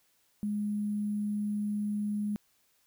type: tone with sample-and-hold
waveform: sine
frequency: 207.7 Hz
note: G#3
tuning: in tune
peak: -29 dBFS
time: 0.43-2.36 s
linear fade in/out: 0 ms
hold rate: 11025 Hz
effects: white hiss -70 dBFS RMS until 2.86 s